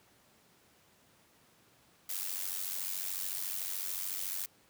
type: noise with amplitude modulation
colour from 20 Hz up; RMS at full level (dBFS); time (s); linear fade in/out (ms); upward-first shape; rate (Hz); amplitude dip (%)
blue; -34; 2.09-4.46; 5; sine; 93.8; 75
effects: pink hiss -65 dBFS RMS until 4.69 s + high-pass 100 Hz 12 dB/octave